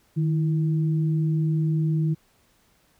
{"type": "tone pair together", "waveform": "sine", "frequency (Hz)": [155.74, 330], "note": ["D#3", "E4"], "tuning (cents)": [2, 2], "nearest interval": "octave + minor second", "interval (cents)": 1300, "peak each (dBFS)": [-20, -32], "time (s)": [0.16, 2.15], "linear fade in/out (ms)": 20, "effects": ["pink hiss -63 dBFS RMS until 2.99 s"]}